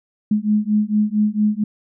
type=beating tone pair; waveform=sine; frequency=209 / 213.4 Hz; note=G#3 / G#3; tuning=+11 / +47 cents; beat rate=4.4 Hz; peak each=-18 dBFS; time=0.31-1.64 s; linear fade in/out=5 ms; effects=none